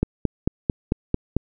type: click train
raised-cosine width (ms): 3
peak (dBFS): -6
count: 7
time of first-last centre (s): 0.03-1.366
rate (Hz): 4.49
effects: none